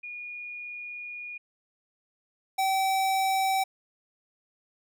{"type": "tone pair in turn", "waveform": ["sine", "square"], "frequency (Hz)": [2441, 768.9], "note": ["D#7", "G5"], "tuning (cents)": [-34, -34], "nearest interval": "octave + minor sixth", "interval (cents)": 2000, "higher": "first", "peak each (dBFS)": [-36, -24], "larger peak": "second", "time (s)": [[0.03, 1.38], [2.58, 3.64]], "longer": "first", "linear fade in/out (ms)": 10, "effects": []}